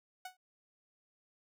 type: tone with exponential decay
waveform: sawtooth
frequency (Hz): 740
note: F#5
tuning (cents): 0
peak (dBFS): -36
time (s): 0.25-0.37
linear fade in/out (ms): 5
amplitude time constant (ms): 26
effects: none